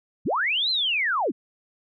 sine linear two-way sweep, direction up then down, 75.2 to 4186 to 171.4 Hz, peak -21 dBFS, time 0.25-1.32 s, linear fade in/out 20 ms, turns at 0.7 s, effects none

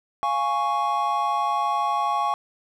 triangle chord, Db major, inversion first, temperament equal, 698.5 / 830.6 / 1108.7 Hz, F5 / Ab5 / Db6, 0 / 0 / 0 cents, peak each -27 / -23 / -22 dBFS, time 0.23-2.34 s, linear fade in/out 0 ms, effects none

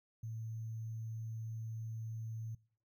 sine tone with sample-and-hold, 112.1 Hz, A2, 33 cents sharp, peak -40 dBFS, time 0.23-2.55 s, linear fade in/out 5 ms, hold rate 6300 Hz, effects noise-tail reverb RT60 0.5 s tail -23 dB re dry

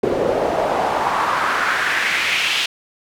pink noise with band-pass filter sweep, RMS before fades -19 dBFS, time 0.03-2.66 s, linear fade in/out 5 ms, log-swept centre 420 to 3100 Hz, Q 2.5, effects none

